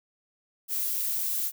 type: noise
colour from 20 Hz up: violet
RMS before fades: -29 dBFS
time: 0.68-1.52 s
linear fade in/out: 50 ms
effects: none